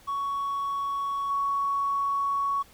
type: tone with level steps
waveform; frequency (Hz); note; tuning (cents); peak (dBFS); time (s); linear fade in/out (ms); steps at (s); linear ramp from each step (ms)
triangle; 1116; C#6; +11; -24 / -20; 0.07-2.63; 20; 1.29; 20
effects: tanh soft clip ceiling -22 dBFS + pink hiss -55 dBFS RMS until 2.73 s